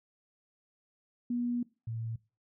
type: tone pair in turn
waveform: sine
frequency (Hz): 241.6 / 113.72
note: B3 / A#2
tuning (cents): -38 / -42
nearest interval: octave + minor second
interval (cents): 1304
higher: first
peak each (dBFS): -29 / -34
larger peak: first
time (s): 1.3-1.63 / 1.87-2.16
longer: first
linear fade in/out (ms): 5
effects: noise-tail reverb RT60 0.3 s tail -21 dB re dry